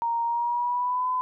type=tone with pitch glide; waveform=sine; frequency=932 to 1010.5 Hz; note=A#5 to B5; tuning=-1 to +39 cents; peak=-23 dBFS; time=0.02-1.21 s; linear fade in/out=0 ms; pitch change=+140 cents; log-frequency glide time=0.24-1.09 s; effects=none